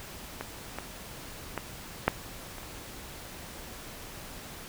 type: clicks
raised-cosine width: 0.5 ms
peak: -19 / -19 / -16 / -6 / -27 / -29 dBFS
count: 6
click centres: 0.41 / 0.786 / 1.577 / 2.08 / 2.583 / 2.632 s
effects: pink hiss -44 dBFS RMS until 4.68 s